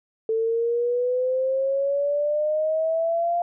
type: exponential sweep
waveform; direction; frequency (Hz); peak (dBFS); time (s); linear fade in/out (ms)
sine; up; 442.8 to 698.5; -20; 0.29-3.42; 2
effects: none